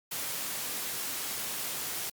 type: noise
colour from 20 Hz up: white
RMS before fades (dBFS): -35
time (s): 0.11-2.1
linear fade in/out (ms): 10
effects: high-pass 100 Hz 12 dB/octave + Opus 48 kbps